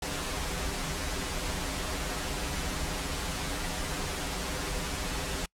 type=noise with comb filter; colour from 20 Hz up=pink; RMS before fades=-33 dBFS; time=0.02-5.46 s; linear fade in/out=5 ms; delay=8.9 ms; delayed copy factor=-0.95; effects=noise-tail reverb RT60 0.1 s tail -26 dB re dry + low-pass 10000 Hz 12 dB/octave